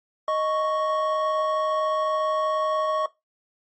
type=tone pair together; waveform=triangle; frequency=622.3 / 1108.8 Hz; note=D#5 / C#6; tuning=0 / 0 cents; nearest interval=minor seventh; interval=1000 cents; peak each=-22 dBFS; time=0.28-3.06 s; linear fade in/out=2 ms; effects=noise-tail reverb RT60 0.2 s tail -19 dB re dry + MP3 32 kbps